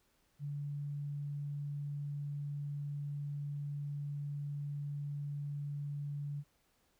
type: tone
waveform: sine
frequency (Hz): 144.2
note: D3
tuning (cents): -31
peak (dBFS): -37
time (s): 0.39-6.44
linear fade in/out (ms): 50
effects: pink hiss -74 dBFS RMS until 6.99 s